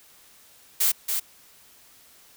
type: noise with echo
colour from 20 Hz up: blue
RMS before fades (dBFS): -21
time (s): 0.8-0.92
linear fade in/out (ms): 10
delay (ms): 280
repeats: 1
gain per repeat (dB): -5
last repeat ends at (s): 1.2
effects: white hiss -54 dBFS RMS until 2.36 s